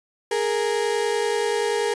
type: tone pair together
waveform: 35% pulse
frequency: 414.8 / 465.1 Hz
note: G#4 / A#4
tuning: -2 / -4 cents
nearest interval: major second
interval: 198 cents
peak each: -22 dBFS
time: 0.31-1.94 s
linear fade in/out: 5 ms
effects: resampled to 24000 Hz